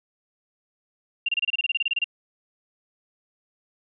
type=tone bursts; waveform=sine; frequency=2779 Hz; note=F7; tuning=9 cents flat; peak=-20 dBFS; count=15; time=1.26-2.043 s; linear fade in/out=5 ms; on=27 ms; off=27 ms; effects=none